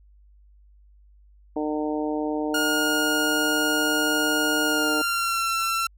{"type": "harmonic tone", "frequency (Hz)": 151.8, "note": "D#3", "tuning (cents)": -42, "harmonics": [2, 3, 4, 5, 6], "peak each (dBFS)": [-26, -30, -32, -34, -36], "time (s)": [1.56, 5.02], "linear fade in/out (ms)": 5}
{"type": "tone with pitch glide", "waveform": "sawtooth", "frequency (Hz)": [1427, 1348.5], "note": ["F6", "E6"], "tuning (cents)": [37, 39], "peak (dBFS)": -19, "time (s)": [2.54, 5.87], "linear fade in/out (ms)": 5, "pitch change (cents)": -98, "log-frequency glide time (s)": [4.65, 5.46]}
{"effects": ["added 50 Hz sine -51 dBFS peak until 5.97 s"]}